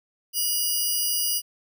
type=tone pair together; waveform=10% pulse; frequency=2902 / 4868 Hz; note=F#7 / D#8; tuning=-34 / -39 cents; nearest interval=major sixth; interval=895 cents; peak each=-18 dBFS; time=0.33-1.42 s; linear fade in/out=50 ms; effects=none